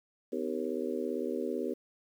harmonic tone with a mistuned harmonic, 77.78 Hz, D#2, in tune, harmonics 3 / 4 / 5 / 6 / 7, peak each -37 / -39 / -36 / -37 / -41 dBFS, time 0.32-1.74 s, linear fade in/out 10 ms, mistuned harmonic 3, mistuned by +130 cents, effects 10-bit

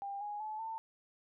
sine tone with pitch steps, 798 / 829 / 861.2 / 894.7 Hz, G5 / G#5 / A5 / A5, +31 / -3 / -37 / +29 cents, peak -38 dBFS, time 0.02-0.78 s, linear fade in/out 0 ms, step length 190 ms, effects none

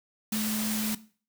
sine tone in noise, 215.4 Hz, A3, 37 cents flat, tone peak -28 dBFS, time 0.32-0.95 s, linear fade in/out 5 ms, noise white, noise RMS -33 dBFS, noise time 0.32-0.95 s, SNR +2 dB, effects noise-tail reverb RT60 0.4 s tail -17 dB re dry

